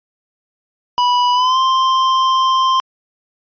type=tone with pitch glide; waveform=square; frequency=983 to 1047.5 Hz; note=B5 to C6; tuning=-8 to +2 cents; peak=-12 dBFS; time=0.98-2.8 s; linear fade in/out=0 ms; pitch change=+110 cents; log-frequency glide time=1.33-1.58 s; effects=resampled to 11025 Hz